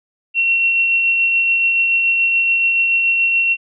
sine tone with tremolo, 2725 Hz, F7, 43 cents flat, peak -11 dBFS, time 0.34-3.57 s, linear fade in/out 50 ms, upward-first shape triangle, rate 7 Hz, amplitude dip 30%, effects none

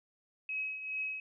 sine tone with tremolo, 2553 Hz, D#7, 44 cents sharp, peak -32 dBFS, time 0.49-1.2 s, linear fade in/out 2 ms, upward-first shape triangle, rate 2.4 Hz, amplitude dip 65%, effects none

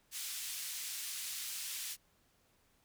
white band-pass noise, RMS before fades -42 dBFS, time 0.11-1.97 s, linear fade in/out 50 ms, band 2400 to 12000 Hz, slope 12 dB/octave, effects pink hiss -72 dBFS RMS until 2.84 s

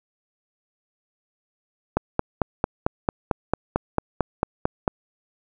click train, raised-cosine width 1 ms, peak -5 dBFS, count 14, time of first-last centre 1.97-4.878 s, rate 4.47 Hz, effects none

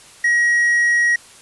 triangle tone, 1900 Hz, A#6, 33 cents sharp, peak -11 dBFS, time 0.24-1.16 s, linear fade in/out 5 ms, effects white hiss -44 dBFS RMS until 1.41 s + resampled to 24000 Hz

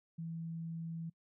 sine tone, 164.81 Hz, E3, in tune, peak -39 dBFS, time 0.18-1.1 s, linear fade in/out 10 ms, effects noise-tail reverb RT60 0.1 s tail -24 dB re dry

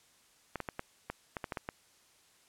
clicks, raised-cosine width 0.5 ms, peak -21 dBFS, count 10, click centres 0.557 / 0.603 / 0.688 / 0.794 / 1.1 / 1.368 / 1.442 / 1.522 / 1.572 / 1.689 s, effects white hiss -65 dBFS RMS until 2.48 s + low-pass 10000 Hz 12 dB/octave

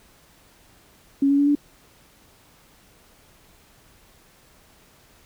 sine tone with pitch steps, 277.2 / 281.4 / 285.7 / 290 Hz, C#4 / C#4 / D4 / D4, 0 / +26 / -48 / -22 cents, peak -15 dBFS, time 1.22-1.552 s, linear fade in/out 5 ms, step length 83 ms, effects pink hiss -55 dBFS RMS until 5.25 s

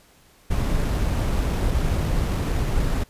brown noise with sample-and-hold, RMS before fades -22 dBFS, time 0.5-3.04 s, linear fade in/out 10 ms, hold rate 8820 Hz, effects pink hiss -55 dBFS RMS until 3.09 s + resampled to 32000 Hz

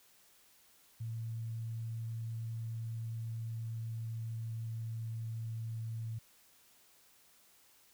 sine tone with pitch glide, 113.7 to 112.91 Hz, A#2 to A2, -43 to +45 cents, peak -37 dBFS, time 1-6.19 s, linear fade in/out 10 ms, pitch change -12 cents, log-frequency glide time 2.92-5.83 s, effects white hiss -65 dBFS RMS until 7.93 s

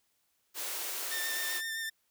white high-pass noise, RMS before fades -37 dBFS, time 0.54-1.62 s, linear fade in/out 50 ms, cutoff 310 Hz, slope 48 dB/octave
sawtooth tone with vibrato, 1800 Hz, A6, 39 cents sharp, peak -31 dBFS, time 1.11-1.9 s, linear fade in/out 10 ms, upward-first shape sine, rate 7.7 Hz, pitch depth 21 cents each way
effects white hiss -75 dBFS RMS until 2.1 s

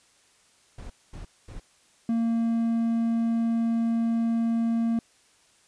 brown noise bursts, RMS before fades -39 dBFS, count 3, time 0.78-1.6 s, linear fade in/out 5 ms, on 120 ms, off 230 ms
triangle tone, 229.7 Hz, A#3, 25 cents flat, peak -20 dBFS, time 2.09-4.99 s, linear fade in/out 2 ms
effects white hiss -61 dBFS RMS until 5.67 s + resampled to 22050 Hz

